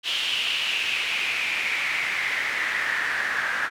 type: noise with band-pass filter sweep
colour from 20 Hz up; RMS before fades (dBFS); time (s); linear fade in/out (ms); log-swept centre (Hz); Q
pink; -26; 0.03-3.7; 50; 3100 to 1600; 5.1
effects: none